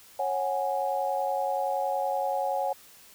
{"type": "chord", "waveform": "sine", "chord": "C# suspended fourth", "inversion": "none", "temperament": "equal with one note detuned", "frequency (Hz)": [549.3, 740, 830.6], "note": ["C#5", "F#5", "G#5"], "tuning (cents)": [-16, 0, 0], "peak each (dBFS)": -30, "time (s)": [0.19, 2.73], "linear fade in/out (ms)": 5, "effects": ["white hiss -53 dBFS RMS until 3.14 s"]}